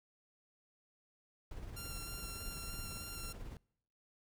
brown noise with tremolo, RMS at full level -45 dBFS, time 1.51-3.57 s, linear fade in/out 2 ms, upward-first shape sine, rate 18 Hz, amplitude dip 40%
5% pulse tone with vibrato, 1378 Hz, F6, 24 cents flat, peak -34 dBFS, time 1.76-3.33 s, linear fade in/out 10 ms, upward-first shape square, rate 3.2 Hz, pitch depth 11 cents each way
effects noise-tail reverb RT60 0.7 s tail -25 dB re dry

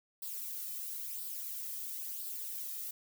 violet noise with flanger, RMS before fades -41 dBFS, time 0.22-2.91 s, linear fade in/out 5 ms, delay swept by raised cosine 0.22 to 1.62 ms, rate 0.99 Hz, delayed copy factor +0.5, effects none

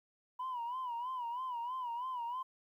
sine tone with vibrato, 984 Hz, B5, 7 cents flat, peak -35 dBFS, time 0.39-2.43 s, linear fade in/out 10 ms, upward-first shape sine, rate 3.1 Hz, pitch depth 100 cents each way, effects tanh soft clip ceiling -34 dBFS + 12-bit

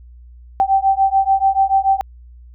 sine beating tone pair, 774 / 780.9 Hz, G5 / G5, -22 / -7 cents, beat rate 6.9 Hz, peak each -15 dBFS, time 0.6-2.01 s, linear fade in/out 0 ms, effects added 60 Hz sine -38 dBFS peak until 2.54 s

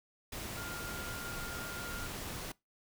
sine tone in noise, 1406 Hz, F6, 11 cents sharp, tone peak -44 dBFS, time 0.57-2.07 s, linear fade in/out 5 ms, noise pink, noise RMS -42 dBFS, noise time 0.32-2.52 s, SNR -5 dB, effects noise-tail reverb RT60 0.2 s tail -22 dB re dry

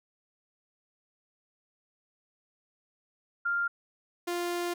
sine / sawtooth tone pair in turn, 1396.9 / 349.2 Hz, F6 / F4, 0 / 0 cents, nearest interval 2 octaves, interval 2400 cents, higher first, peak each -26 dBFS, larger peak neither, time 3.45-3.68 / 4.27-4.74 s, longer second, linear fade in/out 10 ms, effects none

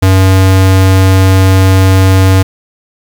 square tone, 94.9 Hz, F#2, 44 cents sharp, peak -4 dBFS, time 0.02-2.43 s, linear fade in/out 10 ms, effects 7-bit

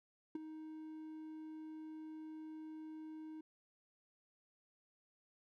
triangle tone with ADSR envelope, 313.2 Hz, D#4, 11 cents sharp, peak -34 dBFS, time 0.35-3.41 s, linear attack 4 ms, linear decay 16 ms, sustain -11 dB, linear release 5 ms, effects none

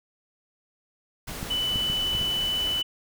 pink noise, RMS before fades -36 dBFS, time 1.27-2.82 s, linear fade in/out 10 ms
clicks, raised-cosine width 5 ms, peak -20 dBFS, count 5, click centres 1.429 / 1.758 / 1.9 / 2.151 / 2.214 s
sine tone, 2987 Hz, F#7, 16 cents sharp, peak -24 dBFS, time 1.5-2.83 s, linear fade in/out 10 ms
effects none

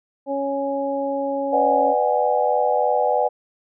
harmonic tone, 277.2 Hz, C#4, in tune, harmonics 1 / 2 / 3, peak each -27 / -23 / -28 dBFS, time 0.26-1.95 s, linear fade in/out 50 ms
sine chord, G# half-diminished seventh, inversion first, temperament just, 498.4 / 598 / 747.5 / 830.6 Hz, B4 / D5 / F#5 / G#5, +16 / +31 / +17 / 0 cents, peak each -22 dBFS, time 1.52-3.29 s, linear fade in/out 20 ms
effects none

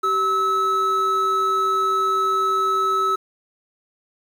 triangle tone pair together, 385.8 / 1297.7 Hz, G4 / E6, -28 / -28 cents, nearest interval octave + major sixth, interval 2100 cents, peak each -24 / -16 dBFS, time 0.03-3.16 s, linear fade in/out 10 ms, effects 8-bit

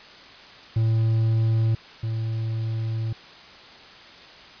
triangle tone pair in turn, 112.5 / 112.5 Hz, A2 / A2, +39 / +39 cents, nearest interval unison, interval 0 cents, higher neither, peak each -16 / -22 dBFS, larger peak first, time 0.76-1.75 / 2.03-3.13 s, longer second, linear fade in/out 5 ms, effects white hiss -45 dBFS RMS until 4.6 s + resampled to 11025 Hz

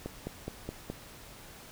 click train, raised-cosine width 2 ms, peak -22 dBFS, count 5, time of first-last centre 0.06-0.9 s, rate 4.76 Hz, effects pink hiss -50 dBFS RMS until 1.71 s

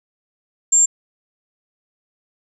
sine tone, 7370 Hz, A#8, 21 cents flat, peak -10 dBFS, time 0.72-0.86 s, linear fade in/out 10 ms, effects none

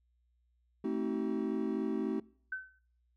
triangle chord, A diminished seventh, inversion none, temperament just, 220 / 264 / 316.8 / 380.2 Hz, A3 / C4 / Eb4 / Gb4, 0 / +16 / +31 / +47 cents, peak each -35 dBFS, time 0.84-2.2 s, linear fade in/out 5 ms
sine tone with exponential decay, 1525 Hz, G6, 48 cents flat, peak -32 dBFS, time 2.52-2.79 s, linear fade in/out 5 ms, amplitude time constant 58 ms
effects noise-tail reverb RT60 0.6 s tail -24 dB re dry + added 60 Hz sine -70 dBFS peak until 3.16 s

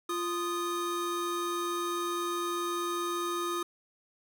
square tone pair together, 347.8 / 1239.4 Hz, F4 / D#6, -7 / -7 cents, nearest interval octave + minor seventh, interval 2200 cents, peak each -34 / -34 dBFS, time 0.09-3.63 s, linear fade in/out 5 ms, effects none

